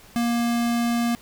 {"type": "tone", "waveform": "square", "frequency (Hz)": 235.9, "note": "A#3", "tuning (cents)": 21, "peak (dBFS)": -21, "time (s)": [0.16, 1.15], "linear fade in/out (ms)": 0, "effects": ["pink hiss -49 dBFS RMS until 1.21 s"]}